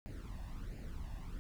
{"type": "noise with flanger", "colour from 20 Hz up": "brown", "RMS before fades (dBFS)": -44, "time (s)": [0.06, 1.39], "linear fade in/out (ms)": 0, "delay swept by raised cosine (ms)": [0.42, 1.14], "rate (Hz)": 1.4, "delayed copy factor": 0.7, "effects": []}